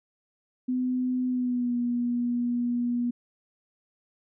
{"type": "tone with pitch glide", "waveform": "sine", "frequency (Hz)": [252.8, 241.4], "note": ["B3", "B3"], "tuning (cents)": [41, -39], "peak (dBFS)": -24, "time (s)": [0.68, 3.11], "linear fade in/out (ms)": 10, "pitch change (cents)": -80, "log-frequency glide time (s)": [1.27, 1.76], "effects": []}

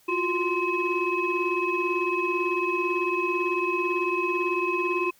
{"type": "tone cluster", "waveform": "sine", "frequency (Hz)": [346.6, 364.6, 1042, 2560], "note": ["F4", "F#4", "C6", "D#7"], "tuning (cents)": [-13, -25, -7, 49], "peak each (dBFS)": -28, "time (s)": [0.08, 5.11], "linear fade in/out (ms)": 10, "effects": ["tanh soft clip ceiling -15 dBFS", "white hiss -60 dBFS RMS until 5.19 s"]}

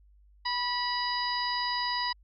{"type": "harmonic tone with a mistuned harmonic", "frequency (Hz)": 982, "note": "B5", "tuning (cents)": -10, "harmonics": [1, 2, 3, 4, 5], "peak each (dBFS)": [-31, -35, -41, -38, -33], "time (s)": [0.45, 2.13], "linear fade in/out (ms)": 10, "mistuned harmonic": 2, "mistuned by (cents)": -19, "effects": ["added 50 Hz sine -56 dBFS peak until 2.23 s"]}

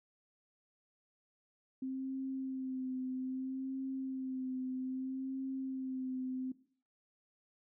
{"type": "tone with vibrato", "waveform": "sine", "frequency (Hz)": 261.6, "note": "C4", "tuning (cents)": 0, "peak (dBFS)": -36, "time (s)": [1.82, 6.52], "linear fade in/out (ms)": 5, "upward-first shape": "sine", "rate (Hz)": 0.62, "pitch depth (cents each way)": 28, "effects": ["noise-tail reverb RT60 0.5 s tail -17 dB re dry"]}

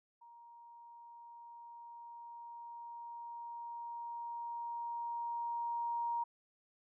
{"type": "tone with level ramp", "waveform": "sine", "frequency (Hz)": 940, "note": "A#5", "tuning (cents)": 14, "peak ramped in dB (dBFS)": [-55, -33], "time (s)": [0.21, 6.24], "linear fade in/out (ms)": 10, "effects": []}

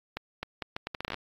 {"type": "accelerating click train", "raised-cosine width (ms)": 0.3, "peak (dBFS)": -17, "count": 13, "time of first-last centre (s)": [0.17, 1.143], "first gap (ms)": 260, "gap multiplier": 0.74, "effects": ["AAC 32 kbps"]}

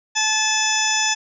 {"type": "harmonic tone", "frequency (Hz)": 867, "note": "A5", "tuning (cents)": -26, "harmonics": [1, 2, 3, 4, 6, 7, 8], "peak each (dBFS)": [-25, -25, -25, -25, -25, -25, -25], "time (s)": [0.15, 1.15], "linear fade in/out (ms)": 20, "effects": []}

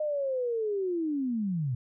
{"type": "linear sweep", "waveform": "sine", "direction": "down", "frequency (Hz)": [617, 116.54], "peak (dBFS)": -27, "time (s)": [0, 1.75], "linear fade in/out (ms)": 5, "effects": []}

